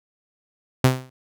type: tone with exponential decay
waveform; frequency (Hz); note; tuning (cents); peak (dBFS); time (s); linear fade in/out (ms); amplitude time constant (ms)
sawtooth; 129.1; C3; -23; -7; 0.84-1.1; 5; 55
effects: none